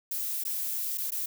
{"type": "noise with dropouts", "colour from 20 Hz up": "violet", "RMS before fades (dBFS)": -32, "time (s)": [0.11, 1.26], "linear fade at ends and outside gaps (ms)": 5, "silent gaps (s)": [[0.438, 0.45], [0.975, 0.98], [1.106, 1.118]], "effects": []}